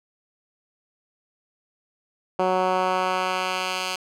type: tone with band-pass filter sweep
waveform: 10% pulse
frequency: 185.1 Hz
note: F#3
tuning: 1 cent sharp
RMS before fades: -24 dBFS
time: 2.39-3.96 s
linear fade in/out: 5 ms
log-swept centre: 600 to 3800 Hz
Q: 0.8
effects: none